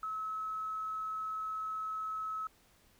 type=tone with tanh clipping; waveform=triangle; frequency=1292 Hz; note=E6; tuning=35 cents flat; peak=-35 dBFS; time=0.03-2.47 s; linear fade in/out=2 ms; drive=3 dB; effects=pink hiss -66 dBFS RMS until 2.99 s